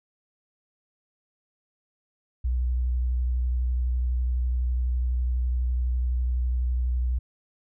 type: tone with vibrato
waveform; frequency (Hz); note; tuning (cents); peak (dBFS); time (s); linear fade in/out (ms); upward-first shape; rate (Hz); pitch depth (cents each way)
sine; 61.74; B1; 0; -22; 2.44-7.19; 10; square; 12; 20
effects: none